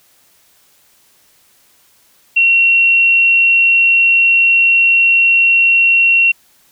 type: tone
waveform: sine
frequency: 2732 Hz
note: F7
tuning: 39 cents flat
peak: -7 dBFS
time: 2.36-6.32 s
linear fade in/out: 10 ms
effects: white hiss -52 dBFS RMS until 6.71 s